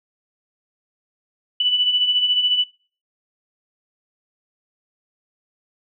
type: beating tone pair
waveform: sine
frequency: 2960 / 2974 Hz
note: F#7 / F#7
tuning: 0 / +8 cents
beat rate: 14 Hz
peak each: -24 / -17 dBFS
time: 1.6-2.64 s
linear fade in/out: 5 ms
effects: noise-tail reverb RT60 0.4 s tail -23 dB re dry